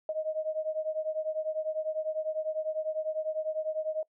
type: beating tone pair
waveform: sine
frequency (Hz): 622.3 / 632.3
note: D#5 / D#5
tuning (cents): 0 / +28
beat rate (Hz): 10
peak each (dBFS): -32 / -34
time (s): 0.09-4.03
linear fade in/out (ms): 2
effects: noise-tail reverb RT60 0.1 s tail -22 dB re dry